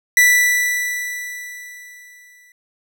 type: tone with exponential decay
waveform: 45% pulse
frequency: 1971 Hz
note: B6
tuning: 4 cents flat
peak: -8 dBFS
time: 0.17-2.52 s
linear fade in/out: 2 ms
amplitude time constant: 510 ms
effects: none